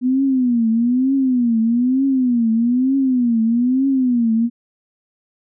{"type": "tone with vibrato", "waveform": "sine", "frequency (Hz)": 246.9, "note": "B3", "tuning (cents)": 0, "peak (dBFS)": -13, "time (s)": [0.01, 4.5], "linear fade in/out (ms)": 50, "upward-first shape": "triangle", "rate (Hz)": 1.1, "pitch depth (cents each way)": 190, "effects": []}